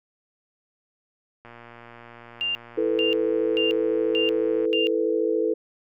click train, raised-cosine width 0.5 ms, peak -29 dBFS, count 379, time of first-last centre 1.45-4.653 s, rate 118 Hz
sine tone bursts, 2794 Hz, F7, in tune, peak -23 dBFS, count 5, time 2.41-4.87 s, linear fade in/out 0 ms, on 140 ms, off 440 ms
sine chord, E suspended fourth, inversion none, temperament equal, 329.6 / 440 / 493.9 Hz, E4 / A4 / B4, 0 / 0 / 0 cents, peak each -26 / -23 / -26 dBFS, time 2.77-5.54 s, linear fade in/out 10 ms
effects none

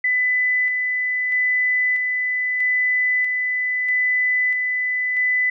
sine tone with tremolo, 2000 Hz, B6, 21 cents sharp, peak -16 dBFS, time 0.04-5.5 s, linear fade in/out 5 ms, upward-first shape square, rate 0.78 Hz, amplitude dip 30%, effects none

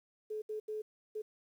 sine tone bursts at uneven times, 429.3 Hz, A4, 43 cents flat, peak -36 dBFS, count 4, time 0.3-0.42 / 0.49-0.6 / 0.68-0.82 / 1.15-1.22 s, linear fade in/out 10 ms, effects 11-bit

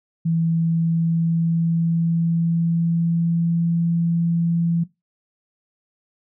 sine tone with pitch glide, 164.81 to 168.56 Hz, E3 to E3, 0 to +39 cents, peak -17 dBFS, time 0.25-4.84 s, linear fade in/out 10 ms, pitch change +39 cents, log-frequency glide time 0.39-3.76 s, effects noise-tail reverb RT60 0.2 s tail -18 dB re dry

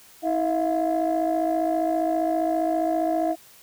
sine tone cluster, 321.8 / 651 / 706 Hz, E4 / E5 / F5, -42 / -22 / +19 cents, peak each -24 dBFS, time 0.22-3.36 s, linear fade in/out 50 ms, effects tanh soft clip ceiling -15 dBFS + white hiss -51 dBFS RMS until 3.62 s

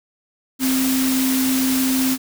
sine tone in noise, 261.6 Hz, C4, in tune, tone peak -17 dBFS, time 0.59-2.18 s, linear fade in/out 50 ms, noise white, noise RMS -24 dBFS, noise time 0.59-2.18 s, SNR +4 dB, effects none

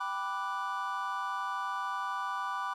triangle chord, G major seventh, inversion none, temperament equal, 784 / 987.8 / 1174.7 / 1480 Hz, G5 / B5 / D6 / F#6, 0 / 0 / 0 / 0 cents, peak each -39 / -35 / -34 / -39 dBFS, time 0-2.74 s, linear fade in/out 10 ms, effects none

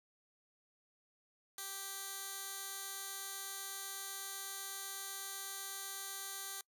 15% pulse tone with band-pass filter, 392 Hz, G4, in tune, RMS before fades -45 dBFS, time 1.58-6.61 s, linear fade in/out 2 ms, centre 11000 Hz, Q 0.73, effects noise-tail reverb RT60 0.1 s tail -24 dB re dry

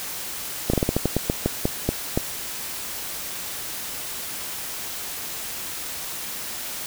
slowing click train, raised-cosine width 2 ms, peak -6 dBFS, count 13, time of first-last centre 0.7-2.175 s, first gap 35 ms, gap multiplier 1.21, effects white hiss -32 dBFS RMS until 6.86 s

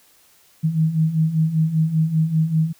sine beating tone pair, 155.7 / 160.8 Hz, D#3 / E3, +2 / -43 cents, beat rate 5.1 Hz, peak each -22 / -17 dBFS, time 0.63-2.73 s, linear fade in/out 20 ms, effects white hiss -55 dBFS RMS until 2.79 s

